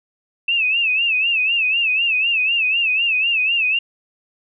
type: tone with vibrato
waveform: sine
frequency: 2646 Hz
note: E7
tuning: 6 cents sharp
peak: -15 dBFS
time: 0.48-3.79 s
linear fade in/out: 5 ms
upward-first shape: sine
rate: 4 Hz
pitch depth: 110 cents each way
effects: none